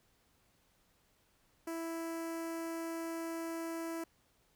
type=tone with notch filter; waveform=sawtooth; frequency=330 Hz; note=E4; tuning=2 cents sharp; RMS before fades=-40 dBFS; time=1.67-4.04 s; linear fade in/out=5 ms; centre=3600 Hz; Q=1; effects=pink hiss -72 dBFS RMS until 4.55 s